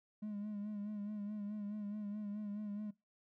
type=tone with vibrato; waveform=triangle; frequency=207.7 Hz; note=G#3; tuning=in tune; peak=-37 dBFS; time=0.22-2.91 s; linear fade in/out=10 ms; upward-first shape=sine; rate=4.7 Hz; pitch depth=45 cents each way; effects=noise-tail reverb RT60 0.2 s tail -21 dB re dry + tanh soft clip ceiling -34 dBFS